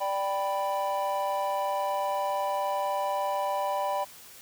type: chord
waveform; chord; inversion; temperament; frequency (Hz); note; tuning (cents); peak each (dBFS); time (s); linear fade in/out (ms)
triangle; G major; second; equal; 587.3 / 784 / 987.8; D5 / G5 / B5; 0 / 0 / 0; -29; 0-4.05; 20
effects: white hiss -49 dBFS RMS until 4.41 s